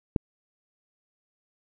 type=click; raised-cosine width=3 ms; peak=-10 dBFS; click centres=0.162 s; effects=none